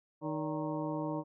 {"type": "harmonic tone with a mistuned harmonic", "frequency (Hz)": 155.2, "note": "D#3", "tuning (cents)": -4, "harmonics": [1, 2, 3, 4, 5, 6, 7], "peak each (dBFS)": [-40, -36, -44, -40, -49, -42, -48], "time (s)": [0.21, 1.24], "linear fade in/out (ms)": 50, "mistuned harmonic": 4, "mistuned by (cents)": -120, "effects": []}